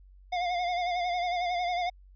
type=tone with vibrato; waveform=square; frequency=710 Hz; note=F5; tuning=28 cents sharp; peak=-28 dBFS; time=0.32-1.9 s; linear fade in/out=10 ms; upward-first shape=sine; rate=11 Hz; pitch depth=49 cents each way; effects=added 47 Hz sine -51 dBFS peak until 2.15 s + resampled to 11025 Hz